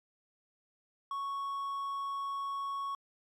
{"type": "tone", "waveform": "triangle", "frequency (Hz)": 1108.7, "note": "C#6", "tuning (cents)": 0, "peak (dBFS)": -32, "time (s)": [1.11, 2.95], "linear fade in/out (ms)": 2, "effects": ["MP3 96 kbps"]}